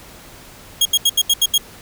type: tone bursts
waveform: sawtooth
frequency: 3274 Hz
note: G#7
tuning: 25 cents flat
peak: -8 dBFS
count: 7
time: 0.81-1.58 s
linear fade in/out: 5 ms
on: 44 ms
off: 77 ms
effects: pink hiss -41 dBFS RMS until 1.81 s